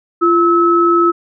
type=tone pair together; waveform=sine; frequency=343.5 / 1296 Hz; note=F4 / E6; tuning=-29 / -30 cents; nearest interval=octave + major seventh; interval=2299 cents; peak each=-11 dBFS; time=0.21-1.12 s; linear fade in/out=20 ms; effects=none